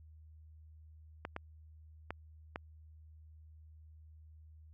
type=clicks; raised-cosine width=0.5 ms; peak=-24 dBFS; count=4; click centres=1.251 / 1.364 / 2.106 / 2.559 s; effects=added 78 Hz sine -54 dBFS peak until 4.73 s